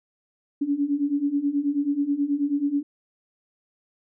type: beating tone pair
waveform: sine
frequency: 280 / 289.3 Hz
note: C#4 / D4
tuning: +18 / -26 cents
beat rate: 9.3 Hz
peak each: -26 / -23 dBFS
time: 0.61-2.83 s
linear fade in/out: 10 ms
effects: none